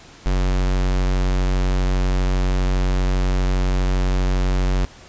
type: tone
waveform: square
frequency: 46.25 Hz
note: F#1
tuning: in tune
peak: -17 dBFS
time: 0.26-4.85 s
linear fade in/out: 0 ms
effects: pink hiss -44 dBFS RMS until 5.08 s + resampled to 16000 Hz